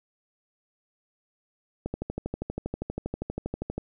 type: click train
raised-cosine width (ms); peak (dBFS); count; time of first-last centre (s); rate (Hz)
2; -17; 25; 1.86-3.78; 12.5
effects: none